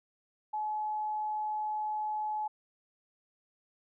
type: tone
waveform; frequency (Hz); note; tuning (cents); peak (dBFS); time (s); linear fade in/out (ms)
sine; 853; G#5; +46; -31; 0.53-2.48; 10
effects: none